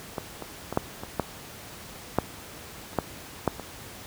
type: clicks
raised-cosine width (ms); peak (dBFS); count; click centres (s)
1; -15 / -21 / -17 / -7 / -21 / -9 / -6 / -28 / -8 / -7 / -21; 11; 0.182 / 0.423 / 0.726 / 0.774 / 1.035 / 1.197 / 2.186 / 2.932 / 2.987 / 3.477 / 3.597
effects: pink hiss -43 dBFS RMS until 4.06 s + high-pass 60 Hz 12 dB/octave